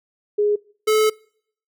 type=tone pair in turn; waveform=sine / square; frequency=415.3 / 432.4 Hz; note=G#4 / A4; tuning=0 / -30 cents; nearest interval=minor second; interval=70 cents; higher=second; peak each=-15 dBFS; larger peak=neither; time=0.38-0.56 / 0.87-1.1 s; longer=second; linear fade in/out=10 ms; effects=noise-tail reverb RT60 0.6 s tail -24 dB re dry